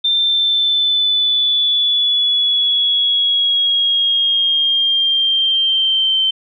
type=exponential sweep; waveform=sine; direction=down; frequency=3585 to 3100 Hz; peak=-12 dBFS; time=0.04-6.31 s; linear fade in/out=10 ms; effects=none